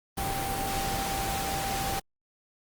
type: tone in noise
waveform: sine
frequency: 784 Hz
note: G5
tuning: in tune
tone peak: -32 dBFS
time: 0.17-2 s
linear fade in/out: 10 ms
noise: pink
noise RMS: -32 dBFS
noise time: 0.17-2 s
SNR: -3 dB
effects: Opus 32 kbps